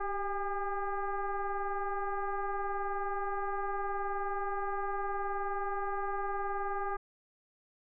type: tone with frequency modulation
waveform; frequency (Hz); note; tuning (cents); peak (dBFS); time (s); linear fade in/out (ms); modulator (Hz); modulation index
sine; 410.6; G#4; -20; -31; 0-6.97; 10; 401; 2.5
effects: none